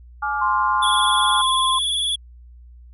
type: chord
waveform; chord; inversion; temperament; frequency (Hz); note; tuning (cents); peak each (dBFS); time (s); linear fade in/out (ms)
sine; D diminished; second; just; 845.8 / 1174.7 / 1409.6; Ab5 / D6 / F6; +31 / 0 / +16; -24 / -26 / -25; 0.22-1.42; 10
type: tone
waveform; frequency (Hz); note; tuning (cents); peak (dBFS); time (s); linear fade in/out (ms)
sine; 1046.5; C6; 0; -18; 0.41-1.79; 10
type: tone with vibrato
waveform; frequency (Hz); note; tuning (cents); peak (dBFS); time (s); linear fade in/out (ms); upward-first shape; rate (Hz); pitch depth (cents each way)
square; 3394; G#7; +37; -20; 0.82-2.16; 10; triangle; 20; 65
effects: added 60 Hz sine -41 dBFS peak until 2.93 s + resampled to 32000 Hz